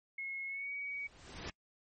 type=tone with pitch glide; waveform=sine; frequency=2171 to 2258 Hz; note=C#7 to C#7; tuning=-37 to +31 cents; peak=-38 dBFS; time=0.18-1.07 s; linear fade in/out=5 ms; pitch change=+68 cents; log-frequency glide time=0.47-0.71 s
type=noise with exponential growth; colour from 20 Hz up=pink; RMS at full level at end=-40 dBFS; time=0.81-1.5 s; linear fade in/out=1 ms; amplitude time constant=150 ms
effects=noise-tail reverb RT60 0.1 s tail -26 dB re dry + MP3 32 kbps